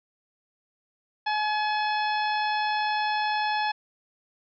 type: harmonic tone with a mistuned harmonic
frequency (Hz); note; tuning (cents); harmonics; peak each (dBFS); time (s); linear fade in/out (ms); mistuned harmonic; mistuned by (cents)
849; G#5; +38; 1 / 2 / 3 / 4 / 5 / 6; -25 / -31 / -35 / -37 / -39 / -41; 1.26-3.72; 10; 6; +48
effects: none